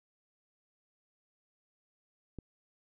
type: click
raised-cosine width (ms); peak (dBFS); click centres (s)
3; -29; 2.387
effects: none